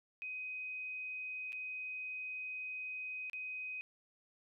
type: tone with dropouts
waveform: sine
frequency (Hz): 2512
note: D#7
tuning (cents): +16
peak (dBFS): -40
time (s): 0.22-3.81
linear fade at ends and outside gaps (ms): 0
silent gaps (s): 1.522-1.529 / 3.298-3.332
effects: none